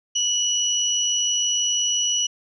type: tone pair together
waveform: sine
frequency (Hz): 2943 / 5873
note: F#7 / F#8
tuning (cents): -10 / -14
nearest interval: octave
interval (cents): 1196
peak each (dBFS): -22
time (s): 0.15-2.27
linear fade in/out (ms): 10
effects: none